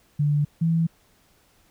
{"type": "tone pair in turn", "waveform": "sine", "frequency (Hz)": [146.83, 164.81], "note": ["D3", "E3"], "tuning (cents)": [0, 0], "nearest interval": "major second", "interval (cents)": 200, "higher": "second", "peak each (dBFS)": -18, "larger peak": "neither", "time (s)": [[0.19, 0.45], [0.61, 0.87]], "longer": "neither", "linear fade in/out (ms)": 10, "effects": ["pink hiss -61 dBFS RMS until 1.7 s"]}